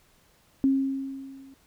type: tone with level ramp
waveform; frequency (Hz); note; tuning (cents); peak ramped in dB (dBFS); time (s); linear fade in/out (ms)
sine; 270.1; C#4; -45; -17 to -47; 0.64-1.54; 0
effects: pink hiss -62 dBFS RMS until 1.66 s